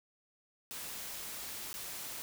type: noise with dropouts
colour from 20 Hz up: white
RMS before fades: -43 dBFS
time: 0.71-2.22 s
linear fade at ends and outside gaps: 0 ms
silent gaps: 1.73-1.741 s
effects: none